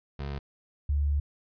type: tone pair in turn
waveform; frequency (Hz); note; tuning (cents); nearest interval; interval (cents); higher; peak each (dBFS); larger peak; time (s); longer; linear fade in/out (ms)
25% pulse / sine; 70.3 / 72.15; C#2 / D2; +25 / -30; unison; 45; second; -29 / -23; second; 0.19-0.39 / 0.89-1.2; second; 5
effects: resampled to 11025 Hz